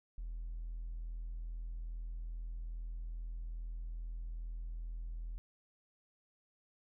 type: tone with hard clipping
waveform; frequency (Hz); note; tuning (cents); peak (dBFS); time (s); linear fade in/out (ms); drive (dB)
sine; 41.2; E1; 0; -40; 0.18-5.38; 0; 1
effects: none